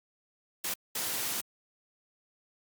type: noise bursts at uneven times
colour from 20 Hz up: white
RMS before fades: -33 dBFS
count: 2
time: 0.64-0.74 / 0.95-1.41 s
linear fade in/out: 5 ms
effects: high-pass 100 Hz 12 dB/octave + Opus 48 kbps